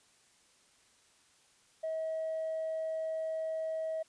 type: tone with tanh clipping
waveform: triangle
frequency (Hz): 640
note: D#5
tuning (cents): +49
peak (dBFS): -33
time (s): 1.83-4.03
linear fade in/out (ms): 10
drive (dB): 5
effects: white hiss -66 dBFS RMS until 4.08 s + resampled to 22050 Hz